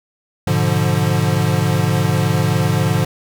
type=chord; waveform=square; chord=G# diminished seventh; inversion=none; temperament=equal; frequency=103.83 / 123.47 / 146.83 / 174.61 Hz; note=G#2 / B2 / D3 / F3; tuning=0 / 0 / 0 / 0 cents; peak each=-20 / -22 / -19 / -21 dBFS; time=0.47-3.05 s; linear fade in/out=5 ms; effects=none